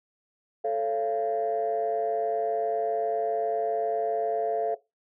sine chord, A augmented, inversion none, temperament just, 440 / 550 / 687.5 Hz, A4 / C#5 / E#5, 0 / -14 / -27 cents, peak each -27 / -32 / -27 dBFS, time 0.64-4.75 s, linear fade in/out 10 ms, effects noise-tail reverb RT60 0.2 s tail -17 dB re dry + tanh soft clip ceiling -18 dBFS

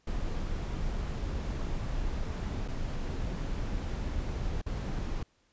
brown noise with dropouts, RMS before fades -33 dBFS, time 0.07-5.23 s, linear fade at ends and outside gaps 5 ms, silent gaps 2.679-2.683 / 4.616-4.662 s, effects pink hiss -70 dBFS RMS until 5.52 s + resampled to 16000 Hz

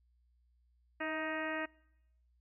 harmonic tone with a mistuned harmonic, 312.9 Hz, D#4, 10 cents sharp, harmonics 1 / 2 / 3 / 4 / 5 / 6 / 7 / 8 / 9, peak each -41 / -41 / -46 / -45 / -44 / -41 / -51 / -48 / -53 dBFS, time 1-1.66 s, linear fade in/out 10 ms, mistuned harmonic 2, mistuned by +25 cents, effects noise-tail reverb RT60 0.9 s tail -26 dB re dry + added 60 Hz sine -68 dBFS peak until 2.4 s

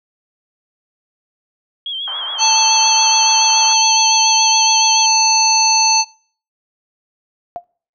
sine tone with vibrato, 3233 Hz, G#7, 47 cents flat, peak -21 dBFS, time 1.86-5.06 s, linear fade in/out 2 ms, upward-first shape sine, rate 7.1 Hz, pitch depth 65 cents each way
pink band-pass noise, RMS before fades -32 dBFS, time 2.07-3.74 s, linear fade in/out 10 ms, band 850 to 1400 Hz, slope 24 dB/octave
harmonic tone, 880 Hz, A5, in tune, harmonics 1 / 3 / 5 / 7, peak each -15 / -21 / -15 / -14 dBFS, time 2.38-6.05 s, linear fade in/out 50 ms
sine tone with exponential decay, 699 Hz, F5, 1 cent sharp, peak -18 dBFS, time 7.56-7.64 s, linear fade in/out 0 ms, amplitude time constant 17 ms
effects noise-tail reverb RT60 0.5 s tail -26 dB re dry

